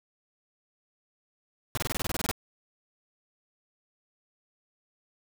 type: noise bursts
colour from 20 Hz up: pink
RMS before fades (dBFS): -30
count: 12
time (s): 1.75-2.313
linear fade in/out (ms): 0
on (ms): 24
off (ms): 25
effects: none